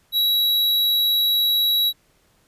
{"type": "tone", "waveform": "square", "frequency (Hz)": 3886, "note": "B7", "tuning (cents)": -29, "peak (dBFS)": -17, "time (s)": [0.12, 1.93], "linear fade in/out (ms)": 50, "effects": ["pink hiss -61 dBFS RMS until 2.47 s", "resampled to 32000 Hz"]}